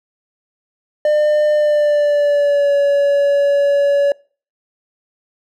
triangle tone with pitch glide, 601 to 567.3 Hz, D5 to C#5, +40 to +40 cents, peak -9 dBFS, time 1.05-4.12 s, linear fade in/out 2 ms, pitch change -100 cents, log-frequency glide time 1.53-2.74 s, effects noise-tail reverb RT60 0.4 s tail -25 dB re dry

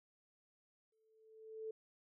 sine tone with exponential growth, 440 Hz, A4, in tune, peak -40 dBFS, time 0.92-1.71 s, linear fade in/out 5 ms, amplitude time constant 170 ms, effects none

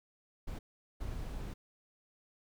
brown noise bursts at uneven times, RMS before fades -40 dBFS, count 2, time 0.47-0.59 / 1-1.54 s, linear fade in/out 10 ms, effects none

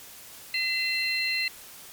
sine tone cluster, 2039 / 2698 / 4154 Hz, C7 / E7 / C8, -45 / +40 / -13 cents, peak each -29 dBFS, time 0.54-1.48 s, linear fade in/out 2 ms, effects white hiss -46 dBFS RMS until 1.92 s + MP3 96 kbps

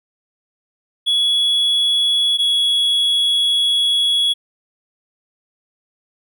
triangle tone pair in turn, 3375 / 3357 Hz, G#7 / G#7, +27 / +18 cents, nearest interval unison, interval 9 cents, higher first, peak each -12 dBFS, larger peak neither, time 1.06-2.38 / 2.38-4.34 s, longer second, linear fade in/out 20 ms, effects none

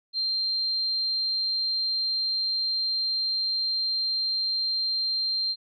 sine tone, 4167 Hz, C8, 8 cents flat, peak -24 dBFS, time 0.13-5.56 s, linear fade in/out 50 ms, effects none

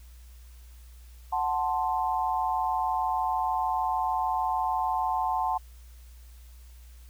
sine chord, F# diminished, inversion none, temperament equal, 740 / 880 / 1046.5 Hz, F#5 / A5 / C6, 0 / 0 / 0 cents, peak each -29 / -28 / -31 dBFS, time 1.32-5.58 s, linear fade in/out 10 ms, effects added 60 Hz sine -46 dBFS peak until 7.09 s + white hiss -60 dBFS RMS until 7.09 s

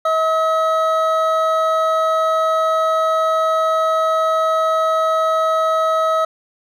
triangle tone pair together, 641 / 1282 Hz, E5 / E6, -49 / -49 cents, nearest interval octave, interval 1200 cents, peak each -15 dBFS, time 0.05-6.25 s, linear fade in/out 5 ms, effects none

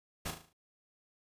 pink noise with echo, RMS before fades -37 dBFS, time 0.25-0.31 s, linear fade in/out 10 ms, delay 37 ms, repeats 6, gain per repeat -6 dB, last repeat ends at 0.532 s, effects resampled to 32000 Hz

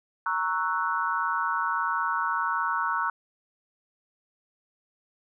sine chord, F# dominant seventh, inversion first, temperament equal, 932.3 / 1108.7 / 1318.5 / 1480 Hz, A#5 / C#6 / E6 / F#6, 0 / 0 / 0 / 0 cents, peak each -30 dBFS, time 0.26-3.1 s, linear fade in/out 2 ms, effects none

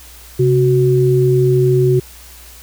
sine tone pair together, 133.02 / 370 Hz, C3 / F#4, +29 / 0 cents, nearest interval octave + tritone, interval 1771 cents, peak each -12 dBFS, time 0.39-2 s, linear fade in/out 10 ms, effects added 60 Hz sine -40 dBFS peak until 2.62 s + white hiss -40 dBFS RMS until 2.62 s

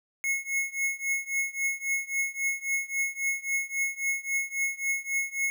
square tone with tremolo, 2177 Hz, C#7, 32 cents flat, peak -24 dBFS, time 0.24-5.5 s, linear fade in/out 0 ms, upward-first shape triangle, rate 3.7 Hz, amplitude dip 95%, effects 11-bit

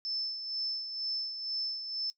sine tone with tremolo, 5274 Hz, E8, in tune, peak -31 dBFS, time 0.05-2.1 s, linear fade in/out 0 ms, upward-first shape sine, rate 2.1 Hz, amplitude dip 55%, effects noise-tail reverb RT60 0.1 s tail -18 dB re dry

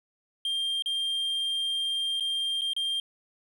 triangle tone with dropouts, 3191 Hz, G7, 30 cents sharp, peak -25 dBFS, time 0.45-3 s, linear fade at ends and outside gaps 2 ms, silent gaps 0.823-0.859 / 2.199-2.206 / 2.611-2.617 / 2.734-2.764 s, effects none

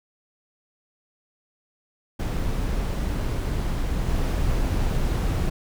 brown noise with level steps, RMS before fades -25 / -23 dBFS, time 2.19-5.5 s, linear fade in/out 10 ms, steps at 4.07 s, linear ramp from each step 20 ms, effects none

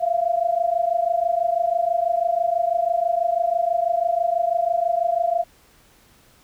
sine tone pair together, 672.4 / 698.5 Hz, E5 / F5, +34 / 0 cents, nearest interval minor second, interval 66 cents, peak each -21 dBFS, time 0-5.44 s, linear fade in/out 20 ms, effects pink hiss -55 dBFS RMS until 6.43 s

